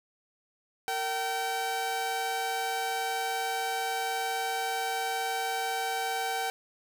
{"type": "tone pair together", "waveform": "sawtooth", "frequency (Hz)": [457.8, 770], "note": ["A#4", "G5"], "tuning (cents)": [-31, -31], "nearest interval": "major sixth", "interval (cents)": 900, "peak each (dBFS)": [-33, -26], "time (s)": [0.88, 6.5], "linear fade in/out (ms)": 0, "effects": []}